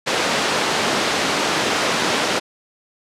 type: band-pass noise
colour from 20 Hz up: pink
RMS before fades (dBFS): -20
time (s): 0.06-2.4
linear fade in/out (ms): 20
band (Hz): 290 to 5700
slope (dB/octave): 12
effects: low-pass 11000 Hz 12 dB/octave